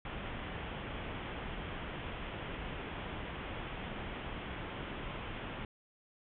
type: low-pass noise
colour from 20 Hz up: pink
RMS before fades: -42 dBFS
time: 0.05-5.65 s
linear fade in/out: 2 ms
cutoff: 3400 Hz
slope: 96 dB/octave
effects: none